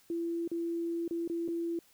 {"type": "tone with dropouts", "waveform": "sine", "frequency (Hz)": 337.1, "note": "E4", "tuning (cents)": 39, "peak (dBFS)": -31, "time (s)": [0.1, 1.79], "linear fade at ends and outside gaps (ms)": 2, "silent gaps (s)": [[0.477, 0.515], [1.079, 1.109], [1.277, 1.298], [1.479, 1.485]], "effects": ["white hiss -64 dBFS RMS until 1.93 s"]}